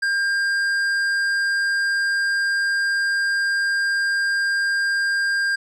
sine tone with tanh clipping, 1601 Hz, G6, 36 cents sharp, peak -20 dBFS, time 0.02-5.56 s, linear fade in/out 10 ms, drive 10 dB, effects none

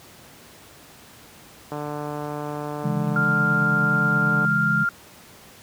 click train, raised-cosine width 1 ms, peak -17 dBFS, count 405, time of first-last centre 1.72-4.45 s, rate 148 Hz
sine chord, C# minor, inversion none, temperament just, 138.59 / 166.31 / 207.9 Hz, C#3 / E3 / G#3, 0 / +16 / +2 cents, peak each -26 dBFS, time 2.83-4.85 s, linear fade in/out 20 ms
sine tone, 1396.9 Hz, F6, in tune, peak -19 dBFS, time 3.16-4.89 s, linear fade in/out 2 ms
effects pink hiss -47 dBFS RMS until 5.62 s + high-pass 80 Hz 12 dB/octave

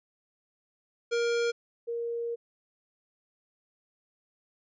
square / sine tone pair in turn, 470 / 468.3 Hz, A#4 / A#4, +14 / +8 cents, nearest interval unison, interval 6 cents, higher first, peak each -26 / -30 dBFS, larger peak first, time 1.11-1.52 / 1.87-2.36 s, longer second, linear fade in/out 20 ms, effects resampled to 16000 Hz

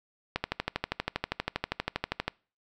click train, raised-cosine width 0.3 ms, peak -12 dBFS, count 25, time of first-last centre 0.36-2.28 s, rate 12.5 Hz, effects noise-tail reverb RT60 0.4 s tail -25 dB re dry

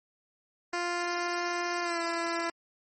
10% pulse tone with pitch glide, 349.2 to 336.7 Hz, F4 to E4, 0 to +37 cents, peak -21 dBFS, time 0.73-2.5 s, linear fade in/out 5 ms, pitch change -63 cents, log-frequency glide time 1.82-1.99 s, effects MP3 32 kbps

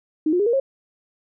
sine tone with pitch steps, 310.5 / 356.7 / 409.7 / 470.6 / 540.6 Hz, D#4 / F4 / G#4 / A#4 / C#5, -3 / +37 / -24 / +16 / -44 cents, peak -16 dBFS, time 0.26-0.6 s, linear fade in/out 5 ms, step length 68 ms, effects none

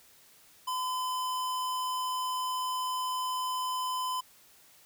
square tone, 1016 Hz, B5, 49 cents sharp, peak -31 dBFS, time 0.67-4.21 s, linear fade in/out 10 ms, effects white hiss -59 dBFS RMS until 4.85 s

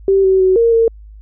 sine tone with pitch steps, 389.2 / 380.2 / 374.5 / 463.3 / 456.2 Hz, G4 / F#4 / F#4 / A#4 / A#4, -12 / +47 / +21 / -11 / -37 cents, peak -8 dBFS, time 0.08-0.88 s, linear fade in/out 2 ms, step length 160 ms, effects added 52 Hz sine -34 dBFS peak until 1.21 s

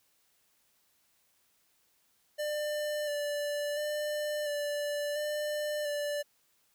square tone with vibrato, 591 Hz, D5, 11 cents sharp, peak -32 dBFS, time 2.38-6.23 s, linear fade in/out 20 ms, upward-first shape square, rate 0.72 Hz, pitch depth 18 cents each way, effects white hiss -71 dBFS RMS until 6.74 s

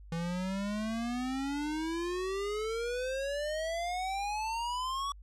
square exponential sweep, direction up, 164.5 to 1139 Hz, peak -33 dBFS, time 0.12-5.12 s, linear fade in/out 2 ms, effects added 50 Hz sine -48 dBFS peak until 5.22 s + low-pass 8000 Hz 12 dB/octave

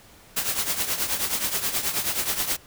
white noise with tremolo, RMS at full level -23 dBFS, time 0.36-2.57 s, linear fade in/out 10 ms, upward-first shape triangle, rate 9.4 Hz, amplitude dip 75%, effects pink hiss -51 dBFS RMS until 2.66 s

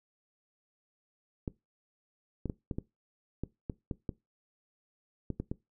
clicks, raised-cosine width 3 ms, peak -21 dBFS, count 12, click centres 1.478 / 2.457 / 2.498 / 2.712 / 2.785 / 3.436 / 3.698 / 3.912 / 4.092 / 5.303 / 5.4 / 5.515 s, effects noise-tail reverb RT60 0.2 s tail -20 dB re dry

